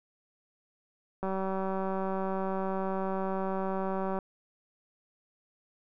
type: click train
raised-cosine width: 1 ms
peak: -20 dBFS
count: 566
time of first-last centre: 1.23-4.188 s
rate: 191 Hz
effects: none